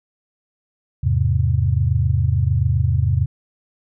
sine chord, E augmented, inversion none, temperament equal, 82.41 / 103.83 / 130.81 Hz, E2 / G#2 / B#2, 0 / 0 / 0 cents, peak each -19 dBFS, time 1.03-3.26 s, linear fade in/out 10 ms, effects none

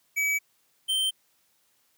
square tone pair in turn, 2283 / 3118 Hz, D7 / G7, -50 / -10 cents, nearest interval perfect fourth, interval 540 cents, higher second, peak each -24 dBFS, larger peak neither, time 0.16-0.39 / 0.88-1.11 s, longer neither, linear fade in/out 20 ms, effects white hiss -68 dBFS RMS until 1.97 s + high-pass 80 Hz 12 dB/octave

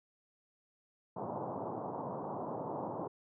white band-pass noise, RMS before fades -40 dBFS, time 1.16-3.08 s, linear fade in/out 10 ms, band 110 to 1000 Hz, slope 48 dB/octave, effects none

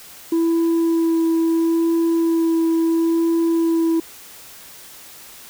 sine tone with vibrato, 330.5 Hz, E4, 5 cents sharp, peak -12 dBFS, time 0.32-4 s, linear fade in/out 5 ms, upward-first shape sine, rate 0.74 Hz, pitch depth 11 cents each way, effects tanh soft clip ceiling -14 dBFS + white hiss -41 dBFS RMS until 5.49 s

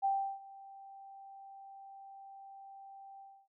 sine tone with ADSR envelope, 784 Hz, G5, in tune, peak -27 dBFS, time 0.02-3.48 s, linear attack 29 ms, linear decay 340 ms, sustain -22 dB, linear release 280 ms, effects none

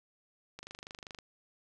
click train, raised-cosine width 0.2 ms, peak -27 dBFS, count 16, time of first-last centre 0.59-1.188 s, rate 25.1 Hz, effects none

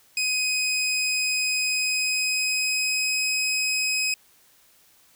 20% pulse tone with pitch glide, 2512 to 2531 Hz, D#7 to D#7, +16 to +29 cents, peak -17 dBFS, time 0.17-4.14 s, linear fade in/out 2 ms, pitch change +13 cents, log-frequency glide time 1.62-3.21 s, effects white hiss -58 dBFS RMS until 5.15 s

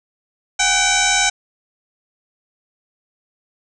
sine tone with frequency modulation, 2349 Hz, D7, in tune, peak -13 dBFS, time 0.59-1.3 s, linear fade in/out 10 ms, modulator 770 Hz, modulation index 6.6, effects none

